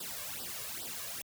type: noise with flanger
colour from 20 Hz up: white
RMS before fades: -41 dBFS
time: 0-1.22 s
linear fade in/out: 5 ms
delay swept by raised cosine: 0.22 to 1.82 ms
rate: 2.4 Hz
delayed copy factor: +1
effects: high-pass 60 Hz 12 dB/octave